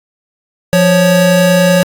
square tone pair together, 175.3 / 556.5 Hz, F3 / C#5, +7 / +7 cents, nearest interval octave + minor sixth, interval 2000 cents, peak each -10 dBFS, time 0.73-1.83 s, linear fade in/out 0 ms, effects AAC 64 kbps

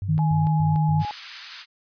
sine tone bursts, 98 Hz, G2, in tune, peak -26 dBFS, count 4, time 0.02-1.05 s, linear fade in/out 0 ms, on 160 ms, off 130 ms
sine tone with pitch glide, 155.56 to 154.49 Hz, D#3 to D#3, 0 to -12 cents, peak -18 dBFS, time 0.08-1.03 s, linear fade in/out 20 ms, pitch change -12 cents, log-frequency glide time 0.51-0.75 s
sine tone with vibrato, 838 Hz, G#5, 15 cents sharp, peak -27 dBFS, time 0.19-1.11 s, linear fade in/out 0 ms, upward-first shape sine, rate 7.8 Hz, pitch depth 17 cents each way
white high-pass noise, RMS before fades -34 dBFS, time 0.99-1.66 s, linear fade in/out 50 ms, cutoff 1200 Hz, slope 24 dB/octave
effects resampled to 11025 Hz

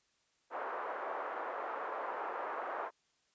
white band-pass noise, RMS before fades -40 dBFS, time 0.5-2.91 s, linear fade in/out 50 ms, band 430 to 1300 Hz, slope 24 dB/octave, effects white hiss -75 dBFS RMS until 3.34 s + resampled to 16000 Hz

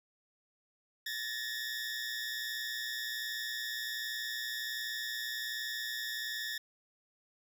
20% pulse tone pair together, 1731 / 1852.3 Hz, A6 / A#6, -29 / -12 cents, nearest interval minor second, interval 117 cents, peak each -34 / -34 dBFS, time 1.06-6.58 s, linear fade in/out 5 ms, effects none

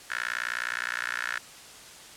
15% pulse tone with high-pass filter, 59.7 Hz, A#1, 42 cents sharp, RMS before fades -32 dBFS, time 0.1-1.39 s, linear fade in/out 5 ms, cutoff 1600 Hz, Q 7.9, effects white hiss -47 dBFS RMS until 2.16 s + low-pass 9000 Hz 12 dB/octave

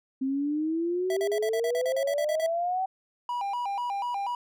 sine exponential sweep, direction up, 261.6 to 769 Hz, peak -25 dBFS, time 0.21-2.86 s, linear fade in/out 10 ms
square tone bursts, 659.3 Hz, E5, in tune, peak -30 dBFS, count 13, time 1.1-2.463 s, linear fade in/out 2 ms, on 67 ms, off 41 ms
triangle tone with vibrato, 880 Hz, A5, in tune, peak -26 dBFS, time 3.29-4.35 s, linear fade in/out 2 ms, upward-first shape square, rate 4.1 Hz, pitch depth 170 cents each way
effects none

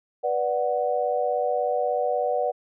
sine chord, B minor, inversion none, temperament equal with one note detuned, 490.8 / 587.3 / 740 Hz, B4 / D5 / F#5, -11 / 0 / 0 cents, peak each -26 dBFS, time 0.23-2.52 s, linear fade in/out 20 ms, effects none

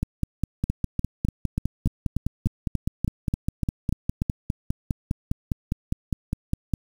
two click trains, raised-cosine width 5 ms, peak -11 / -11 dBFS, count 13 / 34, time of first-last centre 0.7-4.219 / 0.03-6.737 s, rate 3.41 / 4.92 Hz, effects 7-bit

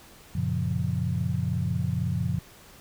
sine chord, Gb major seventh, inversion none, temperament equal, 92.5 / 116.54 / 138.59 / 174.61 Hz, Gb2 / Bb2 / Db3 / F3, 0 / 0 / 0 / 0 cents, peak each -30 dBFS, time 0.35-2.39 s, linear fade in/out 5 ms, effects pink hiss -51 dBFS RMS until 2.8 s

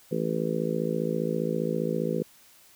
harmonic tone, 55 Hz, A1, in tune, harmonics 3 / 4 / 5 / 6 / 7 / 8 / 9, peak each -31 / -32 / -37 / -36 / -33 / -33 / -32 dBFS, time 0.11-2.23 s, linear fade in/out 10 ms, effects white hiss -56 dBFS RMS until 2.75 s

